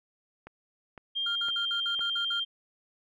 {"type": "click train", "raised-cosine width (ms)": 0.5, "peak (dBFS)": -29, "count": 4, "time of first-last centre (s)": [0.47, 1.993], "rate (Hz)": 1.97}
{"type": "tone with pitch glide", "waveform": "sine", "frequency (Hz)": [3201, 3177], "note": ["G7", "G7"], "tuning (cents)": [36, 23], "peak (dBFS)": -28, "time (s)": [1.15, 2.45], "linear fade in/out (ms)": 20, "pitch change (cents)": -13, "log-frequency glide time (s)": [1.45, 1.51]}
{"type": "tone bursts", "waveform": "triangle", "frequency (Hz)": 1400, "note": "F6", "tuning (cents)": 4, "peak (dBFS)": -31, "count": 8, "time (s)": [1.26, 2.399], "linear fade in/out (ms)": 5, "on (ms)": 96, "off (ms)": 53}
{"effects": []}